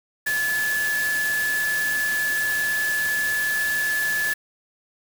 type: tone in noise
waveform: sine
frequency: 1723 Hz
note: A6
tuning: 37 cents flat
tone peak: -21 dBFS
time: 0.26-4.34 s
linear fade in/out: 10 ms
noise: white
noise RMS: -31 dBFS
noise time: 0.26-4.34 s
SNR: +7 dB
effects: none